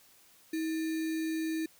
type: tone with sample-and-hold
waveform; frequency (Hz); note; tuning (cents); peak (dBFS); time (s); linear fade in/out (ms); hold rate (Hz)
sine; 320; D#4; +49; -30; 0.53-1.66; 5; 2100
effects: white hiss -61 dBFS RMS until 1.79 s